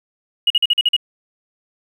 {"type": "tone bursts", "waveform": "triangle", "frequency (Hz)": 2890, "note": "F#7", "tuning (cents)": -41, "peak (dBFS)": -7, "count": 7, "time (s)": [0.47, 0.965], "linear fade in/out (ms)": 5, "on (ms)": 33, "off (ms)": 44, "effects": ["tanh soft clip ceiling -9 dBFS"]}